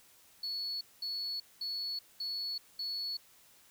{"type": "tone bursts", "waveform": "sine", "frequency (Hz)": 4402, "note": "C#8", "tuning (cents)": -13, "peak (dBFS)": -33, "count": 5, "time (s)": [0.43, 3.17], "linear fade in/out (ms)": 5, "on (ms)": 380, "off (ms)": 210, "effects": ["tanh soft clip ceiling -32 dBFS", "white hiss -62 dBFS RMS until 3.7 s"]}